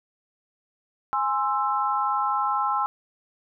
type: tone cluster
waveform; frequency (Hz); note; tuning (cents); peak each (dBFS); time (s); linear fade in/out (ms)
sine; 829 / 1048 / 1324; G#5 / C6 / E6; -3 / +2 / +7; -26; 1.13-2.86; 0
effects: none